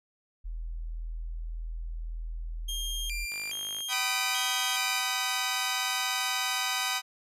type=tone; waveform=sine; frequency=40.89 Hz; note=E1; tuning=13 cents flat; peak=-33 dBFS; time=0.44-3.26 s; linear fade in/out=20 ms
type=tone with vibrato; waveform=sawtooth; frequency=2767 Hz; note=F7; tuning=17 cents flat; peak=-30 dBFS; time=2.68-5 s; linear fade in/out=10 ms; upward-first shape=square; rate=1.2 Hz; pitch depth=260 cents each way
type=click train; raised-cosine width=0.3 ms; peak=-30 dBFS; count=26; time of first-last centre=3.32-3.805 s; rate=51.5 Hz
type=chord; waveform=10% pulse; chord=G augmented; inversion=none; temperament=equal with one note detuned; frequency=766.1 / 987.8 / 1244.5 Hz; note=G5 / B5 / D#6; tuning=-40 / 0 / 0 cents; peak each=-24 / -24 / -24 dBFS; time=3.88-7.02 s; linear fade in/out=50 ms
effects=resampled to 32000 Hz